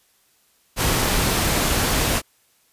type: noise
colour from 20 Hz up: pink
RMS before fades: -20 dBFS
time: 0.76-2.22 s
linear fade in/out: 50 ms
effects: white hiss -61 dBFS RMS until 2.72 s + resampled to 32000 Hz